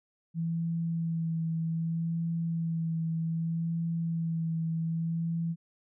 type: tone with vibrato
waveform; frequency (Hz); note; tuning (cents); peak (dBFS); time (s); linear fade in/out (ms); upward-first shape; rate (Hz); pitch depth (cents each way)
sine; 164.81; E3; 0; -28; 0.34-5.56; 50; sine; 0.64; 19
effects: none